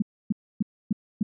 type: tone bursts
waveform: sine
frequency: 208.7 Hz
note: G#3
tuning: 9 cents sharp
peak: -19 dBFS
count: 5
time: 0-1.23 s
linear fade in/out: 5 ms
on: 22 ms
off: 280 ms
effects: none